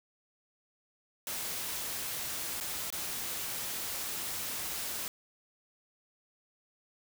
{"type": "noise with dropouts", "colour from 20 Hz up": "white", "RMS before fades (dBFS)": -37, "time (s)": [1.27, 5.08], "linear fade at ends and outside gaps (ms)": 1, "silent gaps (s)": [[2.602, 2.609], [2.903, 2.925]], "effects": []}